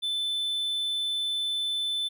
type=tone; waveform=triangle; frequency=3520 Hz; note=A7; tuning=in tune; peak=-25 dBFS; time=0.02-2.09 s; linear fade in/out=20 ms; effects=none